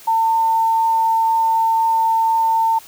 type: tone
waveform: sine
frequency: 901 Hz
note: A5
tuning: 41 cents sharp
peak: -13 dBFS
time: 0.07-2.79 s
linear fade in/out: 10 ms
effects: white hiss -42 dBFS RMS until 2.87 s

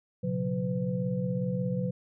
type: tone cluster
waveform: sine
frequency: 118.9 / 135.6 / 181 / 503 Hz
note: A#2 / C#3 / F#3 / B4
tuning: +35 / -38 / -38 / +32 cents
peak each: -36 / -33 / -30 / -35 dBFS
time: 0.23-1.91 s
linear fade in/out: 10 ms
effects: none

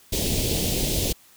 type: band-stop noise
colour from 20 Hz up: pink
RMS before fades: -24 dBFS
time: 0.12-1.13 s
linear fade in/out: 10 ms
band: 600 to 2800 Hz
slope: 24 dB/octave
effects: white hiss -54 dBFS RMS until 1.36 s

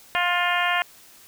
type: harmonic tone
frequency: 352.9 Hz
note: F4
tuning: 18 cents sharp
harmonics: 2 / 3 / 4 / 5 / 6 / 7 / 8 / 9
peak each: -26 / -27 / -28 / -26 / -29 / -30 / -30 / -35 dBFS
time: 0.15-0.82 s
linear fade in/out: 0 ms
effects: white hiss -50 dBFS RMS until 1.27 s

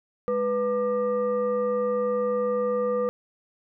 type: tone with frequency modulation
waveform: sine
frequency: 493.9 Hz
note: B4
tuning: in tune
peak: -22 dBFS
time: 0.28-3.09 s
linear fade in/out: 0 ms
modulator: 701 Hz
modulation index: 0.61
effects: none

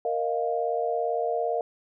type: chord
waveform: sine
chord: Bb suspended fourth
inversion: none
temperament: just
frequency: 466.2 / 621.6 / 699.2 Hz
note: Bb4 / Eb5 / F5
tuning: 0 / -2 / +2 cents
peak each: -28 / -30 / -28 dBFS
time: 0.05-1.61 s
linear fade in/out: 2 ms
effects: none

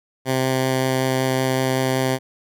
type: tone with vibrato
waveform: 10% pulse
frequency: 130.81 Hz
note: C3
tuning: in tune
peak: -10 dBFS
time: 0.25-2.19 s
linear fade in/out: 50 ms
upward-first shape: triangle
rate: 5.3 Hz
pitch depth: 8 cents each way
effects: none

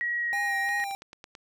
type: tone with pitch glide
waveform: sine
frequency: 1908 to 1880.6 Hz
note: A#6 to A#6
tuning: +40 to +15 cents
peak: -26 dBFS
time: 0.01-0.84 s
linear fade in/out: 0 ms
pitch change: -25 cents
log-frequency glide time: 0.18-0.37 s
type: tone with vibrato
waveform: square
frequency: 799 Hz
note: G5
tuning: 33 cents sharp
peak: -32 dBFS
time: 0.33-0.95 s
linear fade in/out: 0 ms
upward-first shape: sine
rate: 2.9 Hz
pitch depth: 28 cents each way
type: click train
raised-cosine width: 0.2 ms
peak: -27 dBFS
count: 7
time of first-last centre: 0.69-1.352 s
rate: 9.07 Hz
effects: none

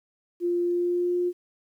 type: tone with pitch glide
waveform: sine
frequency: 349.2 to 354.7 Hz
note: F4 to F4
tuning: 0 to +27 cents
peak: -22 dBFS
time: 0.4-1.33 s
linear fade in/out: 50 ms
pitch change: +27 cents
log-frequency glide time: 0.63-1.18 s
effects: 10-bit

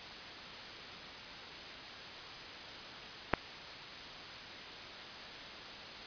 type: clicks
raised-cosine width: 0.5 ms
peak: -28 / -10 dBFS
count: 2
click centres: 3.334 / 3.337 s
effects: white hiss -46 dBFS RMS until 6.06 s + resampled to 11025 Hz

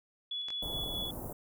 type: tone with tremolo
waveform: sine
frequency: 3407 Hz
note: G#7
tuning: 44 cents sharp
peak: -34 dBFS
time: 0.31-1.11 s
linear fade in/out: 5 ms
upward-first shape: square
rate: 4.7 Hz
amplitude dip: 25%
type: clicks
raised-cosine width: 0.2 ms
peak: -27 dBFS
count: 2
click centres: 0.485 / 0.504 s
type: band-stop noise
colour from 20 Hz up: pink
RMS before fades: -41 dBFS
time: 0.62-1.33 s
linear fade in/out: 5 ms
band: 890 to 11000 Hz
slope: 24 dB/octave
effects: none

